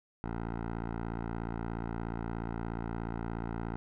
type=tone with low-pass filter; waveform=10% pulse; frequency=56.9 Hz; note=A#1; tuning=41 cents flat; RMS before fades=-37 dBFS; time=0.24-3.76 s; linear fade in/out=0 ms; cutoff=1300 Hz; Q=1.3; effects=none